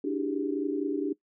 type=tone cluster; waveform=sine; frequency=290.7 / 321.3 / 383.3 / 407.6 Hz; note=D4 / E4 / G4 / G#4; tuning=-18 / -44 / -39 / -32 cents; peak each=-29 / -35 / -33 / -35 dBFS; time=0.04-1.13 s; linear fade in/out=5 ms; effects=noise-tail reverb RT60 0.1 s tail -19 dB re dry